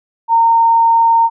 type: tone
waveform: sine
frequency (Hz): 918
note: A#5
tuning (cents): -27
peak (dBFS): -7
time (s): 0.28-1.3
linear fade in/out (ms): 50
effects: none